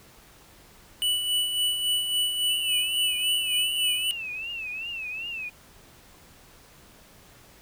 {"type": "tone with tremolo", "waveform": "square", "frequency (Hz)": 2960, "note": "F#7", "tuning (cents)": 0, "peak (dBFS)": -22, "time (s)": [1.02, 4.11], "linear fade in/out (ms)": 0, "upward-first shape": "sine", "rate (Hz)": 3.6, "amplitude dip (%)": 50}
{"type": "tone with vibrato", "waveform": "sine", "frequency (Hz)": 2637, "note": "E7", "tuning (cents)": 0, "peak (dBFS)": -31, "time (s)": [2.49, 5.5], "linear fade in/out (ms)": 20, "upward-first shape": "triangle", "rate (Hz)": 2.6, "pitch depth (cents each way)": 140}
{"effects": ["pink hiss -53 dBFS RMS until 7.61 s"]}